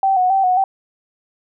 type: tone with vibrato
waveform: sine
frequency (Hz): 754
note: F#5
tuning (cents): +32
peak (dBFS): -12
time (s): 0.03-0.64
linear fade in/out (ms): 2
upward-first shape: square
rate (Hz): 3.7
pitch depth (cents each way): 47
effects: none